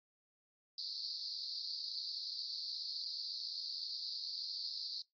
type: band-pass noise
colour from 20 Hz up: pink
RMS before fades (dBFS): -43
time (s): 0.78-5.02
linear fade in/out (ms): 2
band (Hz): 4200 to 4900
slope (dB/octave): 96
effects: noise-tail reverb RT60 0.2 s tail -25 dB re dry + AAC 32 kbps